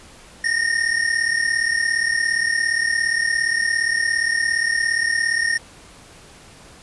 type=tone pair together; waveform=square; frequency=1827.4 / 1864.7 Hz; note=A#6 / A#6; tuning=-35 / 0 cents; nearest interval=unison; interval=35 cents; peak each=-21 / -22 dBFS; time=0.44-5.58 s; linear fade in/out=5 ms; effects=pink hiss -45 dBFS RMS until 6.82 s + resampled to 24000 Hz